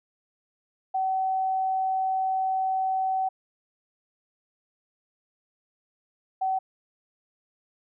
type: tone pair in turn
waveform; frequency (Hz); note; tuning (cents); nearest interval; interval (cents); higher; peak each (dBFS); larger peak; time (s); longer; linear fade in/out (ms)
sine; 760 / 760; F#5 / F#5; +46 / +46; unison; 0; neither; -23; neither; 0.94-3.29 / 6.41-6.59; first; 10
effects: none